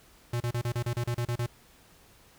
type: tone bursts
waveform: square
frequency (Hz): 119.8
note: A#2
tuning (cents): +48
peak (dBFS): -28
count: 11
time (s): 0.33-1.463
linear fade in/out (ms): 5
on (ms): 73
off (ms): 33
effects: pink hiss -58 dBFS RMS until 2.38 s